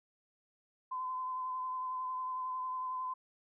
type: tone with vibrato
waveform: sine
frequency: 1023 Hz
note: C6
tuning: 39 cents flat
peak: -35 dBFS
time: 0.91-3.14 s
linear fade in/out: 10 ms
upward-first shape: sine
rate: 11 Hz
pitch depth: 20 cents each way
effects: none